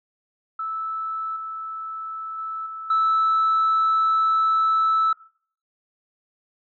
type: tone with level steps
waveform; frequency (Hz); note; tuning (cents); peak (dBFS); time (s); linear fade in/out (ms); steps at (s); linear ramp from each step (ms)
sine; 1312; E6; -9; -25 / -29 / -27 / -31 / -15; 0.59-5.13; 5; 1.36 / 2.38 / 2.66 / 2.9; 5
effects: noise-tail reverb RT60 0.5 s tail -20 dB re dry + tanh soft clip ceiling -14 dBFS